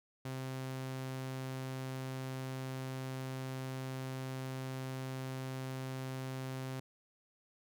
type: tone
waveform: sawtooth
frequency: 131.2 Hz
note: C3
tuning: 5 cents sharp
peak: -35 dBFS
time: 0.25-6.8 s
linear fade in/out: 5 ms
effects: none